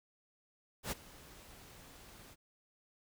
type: noise with ADSR envelope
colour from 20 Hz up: pink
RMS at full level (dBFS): -36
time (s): 0.83-2.36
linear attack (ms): 86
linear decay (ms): 21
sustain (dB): -20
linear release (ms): 38
effects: none